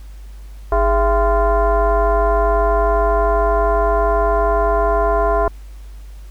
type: tone with frequency modulation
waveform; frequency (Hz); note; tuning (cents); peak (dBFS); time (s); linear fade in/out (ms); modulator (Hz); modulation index
sine; 310.9; D#4; -1; -12; 0.72-5.48; 2; 361; 2.2
effects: added 50 Hz sine -32 dBFS peak until 6.3 s + pink hiss -51 dBFS RMS until 6.3 s